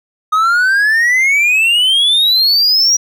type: exponential sweep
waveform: triangle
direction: up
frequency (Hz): 1244.5 to 5790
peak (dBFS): -7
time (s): 0.32-2.97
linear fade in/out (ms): 10
effects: none